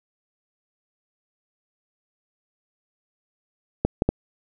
clicks, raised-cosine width 2 ms, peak -5 dBFS, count 3, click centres 3.85 / 4.021 / 4.09 s, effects none

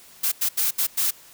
blue noise bursts at uneven times, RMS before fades -22 dBFS, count 5, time 0.23-0.32 / 0.41-0.49 / 0.57-0.71 / 0.78-0.87 / 0.97-1.11 s, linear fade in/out 10 ms, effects white hiss -49 dBFS RMS until 1.33 s

